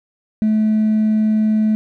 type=tone with hard clipping; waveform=triangle; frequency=216.1 Hz; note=A3; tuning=31 cents flat; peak=-12 dBFS; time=0.42-1.75 s; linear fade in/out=0 ms; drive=2 dB; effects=none